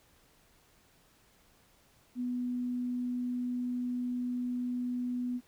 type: tone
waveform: sine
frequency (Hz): 246.9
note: B3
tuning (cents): 0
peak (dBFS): -31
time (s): 2.15-5.41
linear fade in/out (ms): 50
effects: pink hiss -65 dBFS RMS until 5.47 s